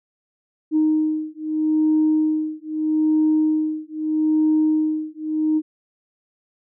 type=beating tone pair; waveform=sine; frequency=310 / 310.79 Hz; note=D#4 / D#4; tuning=-6 / -2 cents; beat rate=0.79 Hz; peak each=-19 / -19 dBFS; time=0.71-5.62 s; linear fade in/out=50 ms; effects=tanh soft clip ceiling -10 dBFS